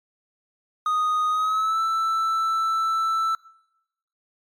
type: tone with pitch glide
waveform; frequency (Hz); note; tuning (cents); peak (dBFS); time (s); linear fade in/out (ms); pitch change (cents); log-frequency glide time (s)
triangle; 1243 to 1324.5; D#6 to E6; -2 to +8; -18; 0.86-3.35; 2; +110; 1.3-1.8
effects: noise-tail reverb RT60 0.9 s tail -22 dB re dry + MP3 96 kbps